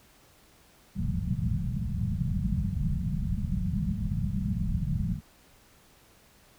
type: low-pass noise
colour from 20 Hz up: white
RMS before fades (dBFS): -29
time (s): 0.95-5.21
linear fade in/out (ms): 50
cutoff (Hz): 210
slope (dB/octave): 96
effects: pink hiss -59 dBFS RMS until 6.58 s